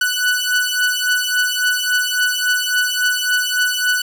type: beating tone pair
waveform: sawtooth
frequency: 1484 / 1487.6 Hz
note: F#6 / F#6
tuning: +5 / +9 cents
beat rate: 3.6 Hz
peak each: -15 dBFS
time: 0.01-4.02 s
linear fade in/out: 5 ms
effects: none